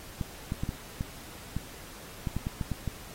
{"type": "clicks", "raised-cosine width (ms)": 5, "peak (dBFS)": -18, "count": 12, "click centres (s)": [0.212, 0.521, 0.635, 0.691, 1.009, 1.566, 2.272, 2.366, 2.469, 2.612, 2.717, 2.877], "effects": ["pink hiss -47 dBFS RMS until 3.14 s", "AAC 48 kbps"]}